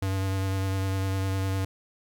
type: tone with vibrato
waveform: square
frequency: 96 Hz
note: G2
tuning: 36 cents flat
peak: -26 dBFS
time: 0.02-1.65 s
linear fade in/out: 5 ms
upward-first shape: triangle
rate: 9.9 Hz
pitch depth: 21 cents each way
effects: 11-bit